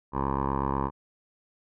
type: tone with low-pass filter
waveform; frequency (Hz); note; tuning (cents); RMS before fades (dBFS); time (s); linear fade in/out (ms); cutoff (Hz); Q
10% pulse; 68.1; C#2; -30; -28; 0.12-0.91; 50; 1000; 4.6
effects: none